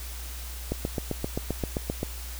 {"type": "click train", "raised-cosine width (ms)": 2, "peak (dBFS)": -14, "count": 11, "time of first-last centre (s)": [0.72, 2.031], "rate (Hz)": 7.63, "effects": ["added 60 Hz sine -36 dBFS peak until 2.39 s", "white hiss -42 dBFS RMS until 2.39 s"]}